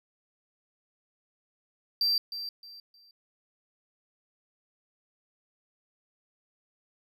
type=tone with echo; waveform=triangle; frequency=4699 Hz; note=D8; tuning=in tune; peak=-22 dBFS; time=2.01-2.18 s; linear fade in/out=2 ms; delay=310 ms; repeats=3; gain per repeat=-11 dB; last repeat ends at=3.11 s; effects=none